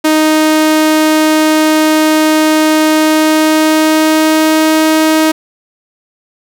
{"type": "tone with pitch glide", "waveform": "sawtooth", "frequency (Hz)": [311.1, 314.7], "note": ["D#4", "D#4"], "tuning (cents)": [0, 20], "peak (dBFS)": -3, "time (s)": [0.04, 5.32], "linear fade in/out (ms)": 10, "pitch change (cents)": 20, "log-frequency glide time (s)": [2.91, 4.86], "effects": []}